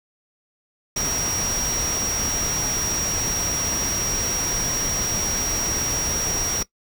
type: tone in noise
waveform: sine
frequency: 5670 Hz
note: F8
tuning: 25 cents sharp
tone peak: -24 dBFS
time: 0.96-6.63 s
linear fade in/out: 5 ms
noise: pink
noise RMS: -28 dBFS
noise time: 0.96-6.63 s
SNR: +1 dB
effects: noise-tail reverb RT60 0.1 s tail -19 dB re dry